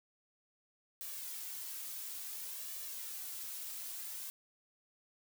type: noise with flanger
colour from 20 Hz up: blue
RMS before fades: -44 dBFS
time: 1.01-4.3 s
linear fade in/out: 0 ms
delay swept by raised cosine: 1.7 to 3.2 ms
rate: 0.58 Hz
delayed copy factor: +0.55
effects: none